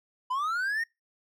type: linear sweep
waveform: triangle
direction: up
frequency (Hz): 980 to 1877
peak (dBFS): -25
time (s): 0.3-0.84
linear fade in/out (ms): 10
effects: noise-tail reverb RT60 0.2 s tail -23 dB re dry